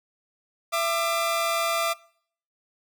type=tone pair together; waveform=sawtooth; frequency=669.5 / 1193 Hz; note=E5 / D6; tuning=+27 / +27 cents; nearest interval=minor seventh; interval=1000 cents; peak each=-22 dBFS; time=0.72-1.94 s; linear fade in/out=20 ms; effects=noise-tail reverb RT60 0.6 s tail -23 dB re dry